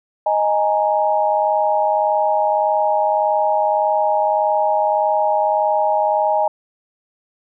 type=chord; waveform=sine; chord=D# suspended fourth; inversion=none; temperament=equal; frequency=622.3 / 830.6 / 932.3 Hz; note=D#5 / G#5 / A#5; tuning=0 / 0 / 0 cents; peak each=-18 / -17 / -22 dBFS; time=0.26-6.48 s; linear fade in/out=5 ms; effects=none